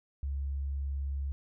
sine tone, 69.3 Hz, C#2, in tune, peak -31 dBFS, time 0.23-1.32 s, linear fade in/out 0 ms, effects none

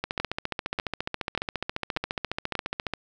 two click trains, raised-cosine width 0.3 ms, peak -11 / -12 dBFS, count 5 / 43, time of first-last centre 0.2-2.553 / 0.04-2.937 s, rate 1.7 / 14.5 Hz, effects none

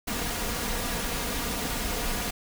pink noise with comb filter, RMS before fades -30 dBFS, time 0.07-2.31 s, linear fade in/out 10 ms, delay 4.2 ms, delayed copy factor +0.5, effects none

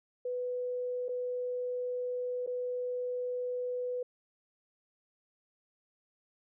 sine tone with dropouts, 496.1 Hz, B4, 8 cents sharp, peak -32 dBFS, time 0.25-4.03 s, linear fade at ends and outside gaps 5 ms, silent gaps 1.084-1.09 / 2.464-2.473 s, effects none

